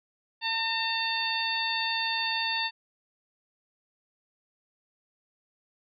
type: harmonic tone with a mistuned harmonic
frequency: 901 Hz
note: A5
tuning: 41 cents sharp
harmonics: 1 / 2 / 3 / 4 / 5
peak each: -33 / -33 / -33 / -33 / -33 dBFS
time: 0.41-2.71 s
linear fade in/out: 50 ms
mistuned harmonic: 2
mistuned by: +16 cents
effects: none